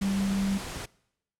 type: tone in noise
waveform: sine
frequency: 196 Hz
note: G3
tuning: in tune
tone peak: -25 dBFS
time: 0.01-0.58 s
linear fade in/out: 10 ms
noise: pink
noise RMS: -37 dBFS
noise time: 0.01-0.86 s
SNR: +9 dB
effects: noise-tail reverb RT60 0.8 s tail -23 dB re dry + low-pass 10000 Hz 12 dB/octave